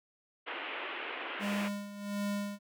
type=band-pass noise; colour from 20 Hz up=white; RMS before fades=-40 dBFS; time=0.46-1.69 s; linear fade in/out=20 ms; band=280 to 3000 Hz; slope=48 dB/octave
type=tone with tremolo; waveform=square; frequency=203.2 Hz; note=G#3; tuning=38 cents flat; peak=-32 dBFS; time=1.39-2.59 s; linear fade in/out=50 ms; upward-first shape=sine; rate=1.4 Hz; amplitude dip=75%
effects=none